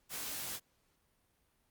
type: noise with comb filter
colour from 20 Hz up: white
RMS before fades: -41 dBFS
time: 0.09-0.6 s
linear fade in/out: 50 ms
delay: 18 ms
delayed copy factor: +0.7
effects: pink hiss -75 dBFS RMS until 1.7 s + Opus 48 kbps